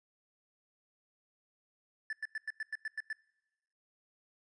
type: tone bursts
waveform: triangle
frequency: 1750 Hz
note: A6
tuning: 10 cents flat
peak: -33 dBFS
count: 9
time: 2.1-3.129 s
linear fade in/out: 2 ms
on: 29 ms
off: 96 ms
effects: noise-tail reverb RT60 1.0 s tail -24 dB re dry + resampled to 22050 Hz